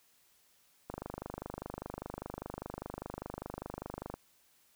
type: click train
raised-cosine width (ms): 1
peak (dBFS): -25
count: 82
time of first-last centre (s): 0.9-4.14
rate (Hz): 25
effects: white hiss -68 dBFS RMS until 4.75 s